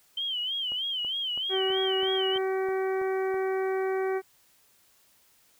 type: tone with vibrato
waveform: sine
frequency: 3088 Hz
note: G7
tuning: 27 cents flat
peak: -28 dBFS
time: 0.17-2.38 s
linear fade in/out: 5 ms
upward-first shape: sine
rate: 3.2 Hz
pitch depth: 110 cents each way
type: click train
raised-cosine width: 1 ms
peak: -31 dBFS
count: 9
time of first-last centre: 0.72-3.343 s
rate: 3.05 Hz
type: harmonic tone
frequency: 380.8 Hz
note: F#4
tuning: 50 cents sharp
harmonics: 1 / 2 / 3 / 4 / 5 / 6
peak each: -26 / -35 / -41 / -41 / -42 / -45 dBFS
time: 1.49-4.22 s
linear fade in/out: 50 ms
effects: white hiss -63 dBFS RMS until 5.59 s